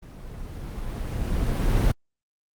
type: noise with level ramp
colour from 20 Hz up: brown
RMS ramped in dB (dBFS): -41 to -19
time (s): 0.02-1.92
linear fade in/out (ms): 10
effects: Opus 24 kbps